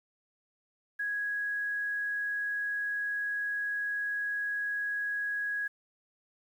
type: tone with quantisation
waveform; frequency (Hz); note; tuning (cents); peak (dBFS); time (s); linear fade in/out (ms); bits
sine; 1661.2; G#6; 0; -30; 0.99-5.68; 10; 10
effects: none